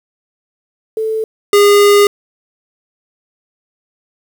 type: tone pair in turn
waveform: sine / square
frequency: 440 / 408 Hz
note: A4 / G#4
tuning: 0 / -31 cents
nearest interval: minor second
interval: 131 cents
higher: first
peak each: -14 / -6 dBFS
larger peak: second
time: 0.97-1.24 / 1.53-2.07 s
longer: second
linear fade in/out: 2 ms
effects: 7-bit